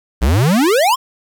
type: exponential sweep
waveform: square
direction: up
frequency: 55 to 1108.7 Hz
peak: -11 dBFS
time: 0.21-0.96 s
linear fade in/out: 20 ms
effects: 8-bit